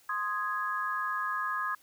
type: chord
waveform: sine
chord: Ab major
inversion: first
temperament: equal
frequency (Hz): 1046.5 / 1244.5 / 1661.2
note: C6 / Eb6 / Ab6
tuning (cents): 0 / 0 / 0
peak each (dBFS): -35 / -33 / -34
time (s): 0.09-1.75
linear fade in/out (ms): 5
effects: white hiss -62 dBFS RMS until 1.82 s